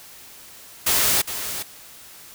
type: noise with echo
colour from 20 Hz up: white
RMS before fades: -19 dBFS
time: 0.86-1.22 s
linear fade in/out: 10 ms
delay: 410 ms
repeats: 1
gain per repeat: -10 dB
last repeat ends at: 1.63 s
effects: white hiss -44 dBFS RMS until 2.34 s